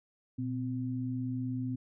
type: tone pair together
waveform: sine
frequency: 120.55 / 256.4 Hz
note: B2 / C4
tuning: -41 / -35 cents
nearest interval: octave + minor second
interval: 1306 cents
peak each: -35 / -34 dBFS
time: 0.38-1.76 s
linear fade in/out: 10 ms
effects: none